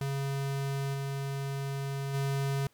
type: tone with level steps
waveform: square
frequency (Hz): 138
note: C#3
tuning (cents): -7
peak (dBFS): -31 / -33 / -29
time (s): 0.01-2.67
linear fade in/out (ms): 2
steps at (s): 0.93 / 2.13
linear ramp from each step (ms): 20
effects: pink hiss -67 dBFS RMS until 2.73 s